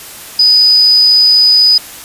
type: tone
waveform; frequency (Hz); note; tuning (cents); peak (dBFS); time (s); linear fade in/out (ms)
sine; 4978; D#8; 0; -4; 0.39-1.78; 5
effects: white hiss -30 dBFS RMS until 2.04 s + resampled to 32000 Hz